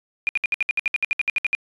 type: tone bursts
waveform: sine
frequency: 2431 Hz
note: D#7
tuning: 41 cents flat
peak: -17 dBFS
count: 16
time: 0.27-1.55 s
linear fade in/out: 0 ms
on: 20 ms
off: 64 ms
effects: resampled to 22050 Hz